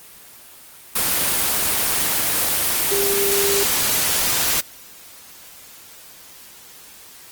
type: tone in noise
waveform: sine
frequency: 399 Hz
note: G4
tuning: 31 cents sharp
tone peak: -20 dBFS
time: 2.91-3.64 s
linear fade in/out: 10 ms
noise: white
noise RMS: -19 dBFS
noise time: 0.95-4.61 s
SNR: -4 dB
effects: white hiss -43 dBFS RMS until 7.31 s + Opus 24 kbps